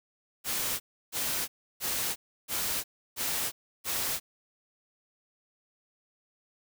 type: noise bursts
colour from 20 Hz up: white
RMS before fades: -31 dBFS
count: 6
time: 0.44-4.2 s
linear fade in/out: 50 ms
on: 360 ms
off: 320 ms
effects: none